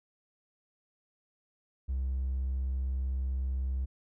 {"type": "tone", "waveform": "triangle", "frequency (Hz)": 65.41, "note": "C2", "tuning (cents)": 0, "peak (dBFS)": -26, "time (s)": [1.88, 3.86], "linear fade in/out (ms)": 20, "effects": ["tanh soft clip ceiling -25 dBFS"]}